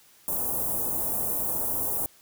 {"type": "band-stop noise", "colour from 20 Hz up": "white", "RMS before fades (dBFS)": -28, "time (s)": [0.28, 2.06], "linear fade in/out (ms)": 0, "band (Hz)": [910, 10000], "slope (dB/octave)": 24, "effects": ["white hiss -57 dBFS RMS until 2.21 s"]}